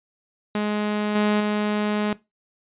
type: tone with level steps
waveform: sawtooth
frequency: 209.6 Hz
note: G#3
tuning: 16 cents sharp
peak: -18 / -14 / -17 dBFS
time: 0.55-2.13 s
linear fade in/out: 2 ms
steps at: 1.15 / 1.4 s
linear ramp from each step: 5 ms
effects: noise-tail reverb RT60 0.2 s tail -18 dB re dry + resampled to 8000 Hz